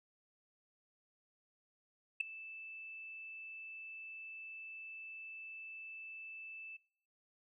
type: tone with ADSR envelope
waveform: sine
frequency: 2637 Hz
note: E7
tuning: in tune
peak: -26 dBFS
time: 2.2-6.77 s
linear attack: 9 ms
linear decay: 4 ms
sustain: -21 dB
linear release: 10 ms
effects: noise-tail reverb RT60 0.7 s tail -25 dB re dry + tanh soft clip ceiling -24 dBFS